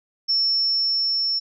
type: tone with level ramp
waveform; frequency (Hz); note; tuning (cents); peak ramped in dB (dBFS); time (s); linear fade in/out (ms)
sine; 5400; E8; +41; -17 to -20; 0.28-1.4; 20
effects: none